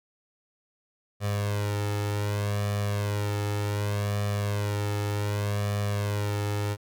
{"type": "tone with flanger", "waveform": "sawtooth", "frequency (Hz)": 103, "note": "G#2", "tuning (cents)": -14, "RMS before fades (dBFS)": -28, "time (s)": [1.2, 6.77], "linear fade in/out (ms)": 50, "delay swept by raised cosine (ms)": [1.7, 2.29], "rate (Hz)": 0.66, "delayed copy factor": 0.9, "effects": []}